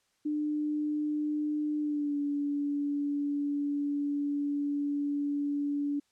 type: tone with pitch glide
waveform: sine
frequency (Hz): 299.7 to 287.5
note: D4 to D4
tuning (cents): +35 to -37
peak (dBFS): -28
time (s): 0.25-6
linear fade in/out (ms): 10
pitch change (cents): -72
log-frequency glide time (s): 1.8-2.17
effects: white hiss -73 dBFS RMS until 6.11 s + low-pass 8000 Hz 12 dB/octave